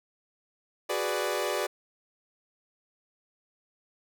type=chord; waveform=sawtooth; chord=G# half-diminished seventh; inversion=third; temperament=equal; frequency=370 / 415.3 / 493.9 / 587.3 Hz; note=F#4 / G#4 / B4 / D5; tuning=0 / 0 / 0 / 0 cents; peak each=-30 / -30 / -30 / -28 dBFS; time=0.89-1.67 s; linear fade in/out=10 ms; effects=none